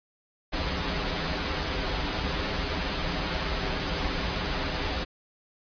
pink noise with comb filter, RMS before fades -29 dBFS, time 0.52-5.05 s, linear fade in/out 20 ms, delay 8.7 ms, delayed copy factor -0.7, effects resampled to 11025 Hz

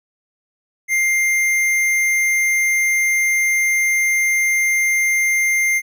sine tone with hard clipping, 2100 Hz, C7, 6 cents sharp, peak -16 dBFS, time 0.88-5.82 s, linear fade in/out 50 ms, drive 13 dB, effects none

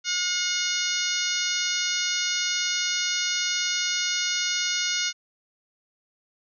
harmonic tone, 721 Hz, F#5, 45 cents flat, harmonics 2 / 3 / 4 / 5 / 6 / 7 / 8 / 9, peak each -32 / -32 / -32 / -32 / -32 / -32 / -32 / -32 dBFS, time 0.04-5.13 s, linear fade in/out 50 ms, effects none

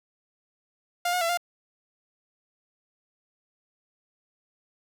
sawtooth tone with pitch steps, 703 / 721 / 672 / 701 Hz, F5 / F#5 / E5 / F5, +11 / -45 / +33 / +6 cents, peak -20 dBFS, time 1.05-1.374 s, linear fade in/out 5 ms, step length 81 ms, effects none

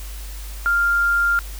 sine tone, 1396.9 Hz, F6, in tune, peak -15 dBFS, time 0.66-1.39 s, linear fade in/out 0 ms, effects added 50 Hz sine -30 dBFS peak until 1.59 s + white hiss -40 dBFS RMS until 1.59 s

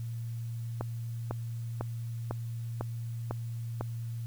click train, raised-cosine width 1 ms, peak -19 dBFS, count 7, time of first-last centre 0.81-3.81 s, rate 2 Hz, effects added 116 Hz sine -34 dBFS peak until 4.26 s + white hiss -59 dBFS RMS until 4.26 s

